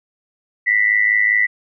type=tone with amplitude modulation; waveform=sine; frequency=1975.5 Hz; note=B6; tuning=in tune; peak=-9 dBFS; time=0.66-1.47 s; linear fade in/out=20 ms; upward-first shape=sine; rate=105 Hz; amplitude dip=75%; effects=none

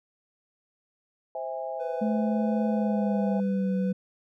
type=chord; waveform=sine; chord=C augmented; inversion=none; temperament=just; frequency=523.3 / 654.1 / 817.6 Hz; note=C5 / E5 / G#5; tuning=0 / -14 / -27 cents; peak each=-35 / -34 / -36 dBFS; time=1.35-3.4 s; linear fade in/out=2 ms
type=tone with tremolo; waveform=triangle; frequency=499.3 Hz; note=B4; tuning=19 cents sharp; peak=-30 dBFS; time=1.79-3.93 s; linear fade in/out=20 ms; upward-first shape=triangle; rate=1.5 Hz; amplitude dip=25%
type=tone with pitch glide; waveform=sine; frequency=216 to 189.13 Hz; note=A3 to F#3; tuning=-32 to +38 cents; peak=-24 dBFS; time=2.01-3.93 s; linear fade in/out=10 ms; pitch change=-230 cents; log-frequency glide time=2.67-3.76 s
effects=none

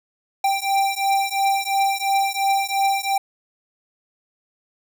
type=beating tone pair; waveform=square; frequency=784 / 786.9 Hz; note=G5 / G5; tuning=0 / +6 cents; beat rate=2.9 Hz; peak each=-22 dBFS; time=0.44-3.18 s; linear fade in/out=5 ms; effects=none

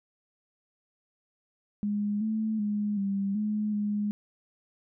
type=tone with pitch steps; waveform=sine; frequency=206.4 / 218.6 / 207.8 / 197.5 / 211.5 / 207.4 Hz; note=G#3 / A3 / G#3 / G3 / G#3 / G#3; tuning=-10 / -11 / +1 / +13 / +32 / -2 cents; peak=-26 dBFS; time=1.83-4.11 s; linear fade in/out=0 ms; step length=380 ms; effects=none

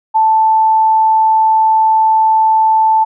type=tone; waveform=sine; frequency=880 Hz; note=A5; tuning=in tune; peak=-7 dBFS; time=0.14-3.05 s; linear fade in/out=20 ms; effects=none

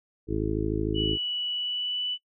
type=harmonic tone; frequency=53.3 Hz; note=G#1; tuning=46 cents sharp; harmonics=1 / 2 / 3 / 4 / 5 / 6 / 7 / 8; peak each=-32 / -33 / -36 / -38 / -36 / -30 / -33 / -33 dBFS; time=0.27-1.18 s; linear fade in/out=50 ms
type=tone with pitch glide; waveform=sine; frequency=2949 to 2975 Hz; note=F#7 to F#7; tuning=-6 to +9 cents; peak=-27 dBFS; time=0.94-2.18 s; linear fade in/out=50 ms; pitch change=+15 cents; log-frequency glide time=1.52-2.04 s
effects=noise-tail reverb RT60 0.1 s tail -23 dB re dry

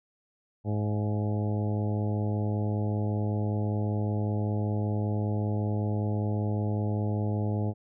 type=harmonic tone with a mistuned harmonic; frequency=105.2 Hz; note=G#2; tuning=23 cents sharp; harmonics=1 / 2 / 3 / 4 / 5 / 6 / 7 / 8; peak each=-27 / -33 / -37 / -39 / -41 / -43 / -44 / -45 dBFS; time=0.64-7.74 s; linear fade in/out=50 ms; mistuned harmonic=7; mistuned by=-38 cents; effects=none

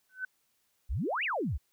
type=tone with exponential growth; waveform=sine; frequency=1515 Hz; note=F#6; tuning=40 cents sharp; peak=-29 dBFS; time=0.09-0.25 s; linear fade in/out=5 ms; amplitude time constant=33 ms
type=exponential two-way sweep; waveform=sine; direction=up then down; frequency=43.93 to 2960 to 52.4 Hz; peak=-29 dBFS; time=0.89-1.58 s; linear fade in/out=20 ms; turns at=1.24 s
effects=white hiss -74 dBFS RMS until 1.72 s

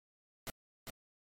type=noise with echo; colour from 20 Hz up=pink; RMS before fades=-41 dBFS; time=0.47-0.5 s; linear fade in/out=0 ms; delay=400 ms; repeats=1; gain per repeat=-4 dB; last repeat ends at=0.9 s; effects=MP3 64 kbps

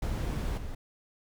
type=noise with level steps; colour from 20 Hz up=brown; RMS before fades=-31 / -39 dBFS; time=0.02-0.75 s; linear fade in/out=5 ms; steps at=0.57 s; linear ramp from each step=10 ms; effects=none

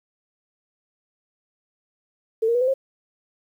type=tone with pitch steps; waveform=sine; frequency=446.2 / 467 / 488.8 / 511.7 / 535.6 Hz; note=A4 / A#4 / B4 / C5 / C5; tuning=+24 / +3 / -18 / -39 / +40 cents; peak=-17 dBFS; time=2.42-2.74 s; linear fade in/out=10 ms; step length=64 ms; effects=9-bit

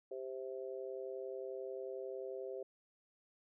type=harmonic tone; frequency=131.2 Hz; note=C3; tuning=5 cents sharp; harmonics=3 / 4 / 5; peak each=-44 / -45 / -51 dBFS; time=0.11-2.63 s; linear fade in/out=5 ms; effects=none

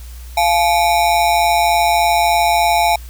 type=ring-modulated tone; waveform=square; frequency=775 Hz; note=G5; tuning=20 cents flat; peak=-9 dBFS; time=0.37-2.96 s; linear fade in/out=5 ms; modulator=81.7 Hz; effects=added 60 Hz sine -30 dBFS peak until 3.09 s + white hiss -43 dBFS RMS until 3.09 s

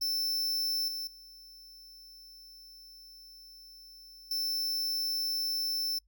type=tone with level steps; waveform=45% pulse; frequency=5320 Hz; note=E8; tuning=15 cents sharp; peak=-29 / -35 / -50 / -30 dBFS; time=0.01-5.99 s; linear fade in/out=10 ms; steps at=0.88 / 1.07 / 4.31 s; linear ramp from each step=2 ms; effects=noise-tail reverb RT60 0.1 s tail -25 dB re dry + added 50 Hz sine -65 dBFS peak until 6.07 s

